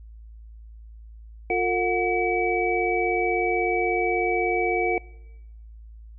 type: tone cluster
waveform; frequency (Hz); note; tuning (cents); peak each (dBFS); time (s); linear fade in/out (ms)
sine; 355.1 / 451.4 / 728 / 2287; F4 / A4 / F#5 / D7; +29 / +44 / -28 / -47; -26; 1.5-4.98; 2
effects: noise-tail reverb RT60 1.0 s tail -23 dB re dry + added 55 Hz sine -41 dBFS peak until 6.18 s